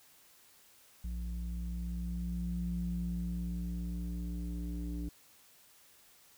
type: tone with low-pass filter sweep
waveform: square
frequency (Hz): 58.7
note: A#1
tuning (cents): +13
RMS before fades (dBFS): -37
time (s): 1.04-5.09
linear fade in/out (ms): 5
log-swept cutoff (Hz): 130 to 270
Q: 4.3
effects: white hiss -62 dBFS RMS until 6.37 s